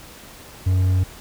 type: tone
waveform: triangle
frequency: 92.7 Hz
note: F#2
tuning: 4 cents sharp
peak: -13 dBFS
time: 0.66-1.04 s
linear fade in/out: 10 ms
effects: pink hiss -42 dBFS RMS until 1.2 s